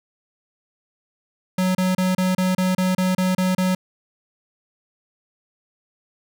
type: tone bursts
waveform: square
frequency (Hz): 185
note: F#3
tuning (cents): 0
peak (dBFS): -18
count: 11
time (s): 1.58-3.75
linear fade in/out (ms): 5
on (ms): 170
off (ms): 30
effects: none